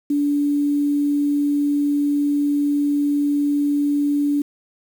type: tone with quantisation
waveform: sine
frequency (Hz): 288.9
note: D4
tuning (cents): -28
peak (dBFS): -16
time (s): 0.1-4.42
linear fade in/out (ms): 5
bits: 7
effects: none